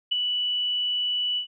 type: tone with ADSR envelope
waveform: sine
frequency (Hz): 2960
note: F#7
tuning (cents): 0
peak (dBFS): -18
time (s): 0.11-1.47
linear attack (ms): 14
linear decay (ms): 7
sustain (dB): -5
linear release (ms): 98
effects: none